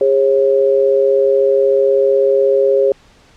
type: tone pair together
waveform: sine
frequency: 406.8 / 543 Hz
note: G#4 / C#5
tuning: -36 / -36 cents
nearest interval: perfect fourth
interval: 500 cents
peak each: -12 / -12 dBFS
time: 0.01-2.92 s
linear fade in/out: 2 ms
effects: pink hiss -48 dBFS RMS until 3.36 s + low-pass 6000 Hz 12 dB/octave